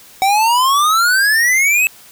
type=exponential sweep; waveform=square; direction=up; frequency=757 to 2622 Hz; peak=-11 dBFS; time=0.22-1.87 s; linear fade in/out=0 ms; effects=white hiss -42 dBFS RMS until 2.11 s